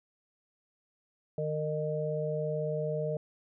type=harmonic tone; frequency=153 Hz; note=D#3; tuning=29 cents flat; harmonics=1 / 3 / 4; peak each=-34 / -34 / -34 dBFS; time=1.38-3.17 s; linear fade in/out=2 ms; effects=none